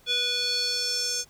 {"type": "tone with band-pass filter sweep", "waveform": "square", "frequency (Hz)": 489.3, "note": "B4", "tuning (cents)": -16, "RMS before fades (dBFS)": -27, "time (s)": [0.06, 1.25], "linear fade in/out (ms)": 50, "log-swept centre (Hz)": [3400, 6200], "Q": 4.9, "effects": ["pink hiss -58 dBFS RMS until 1.29 s"]}